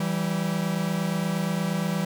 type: tone pair together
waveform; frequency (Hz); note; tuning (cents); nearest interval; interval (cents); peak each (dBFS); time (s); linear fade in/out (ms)
45% pulse; 164.81 / 193.32; E3 / G3; 0 / -24; minor third; 276; -27; 0-2.05; 5
effects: none